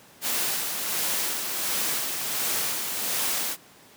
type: noise with tremolo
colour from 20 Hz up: white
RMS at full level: -26 dBFS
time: 0.21-3.57 s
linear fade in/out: 50 ms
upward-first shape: sine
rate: 1.4 Hz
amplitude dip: 40%
effects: pink hiss -52 dBFS RMS until 3.96 s + high-pass 150 Hz 12 dB/octave